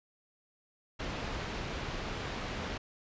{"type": "low-pass noise", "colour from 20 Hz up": "pink", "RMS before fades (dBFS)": -38, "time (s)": [0.99, 2.78], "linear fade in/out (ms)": 10, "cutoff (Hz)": 3900, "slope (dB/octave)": 12, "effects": ["resampled to 16000 Hz"]}